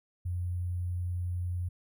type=tone with sample-and-hold; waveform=sine; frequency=88.9 Hz; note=F2; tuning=31 cents sharp; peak=-30 dBFS; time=0.25-1.69 s; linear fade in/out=10 ms; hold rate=11025 Hz; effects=none